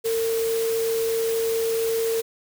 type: tone in noise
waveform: sine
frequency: 453.8 Hz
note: A#4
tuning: 47 cents flat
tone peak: -21 dBFS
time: 0.04-2.22 s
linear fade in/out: 20 ms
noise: white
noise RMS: -33 dBFS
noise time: 0.04-2.22 s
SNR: +9 dB
effects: none